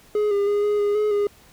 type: tone with pitch steps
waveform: triangle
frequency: 420 / 403.3 / 410.8 / 415.7 / 410.3 / 423.1 / 409.7 Hz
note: G#4 / G4 / G#4 / G#4 / G#4 / G#4 / G#4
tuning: +19 / +49 / -19 / +2 / -21 / +32 / -24 cents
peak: -16 dBFS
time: 0.15-1.27 s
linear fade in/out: 2 ms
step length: 160 ms
effects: pink hiss -52 dBFS RMS until 1.52 s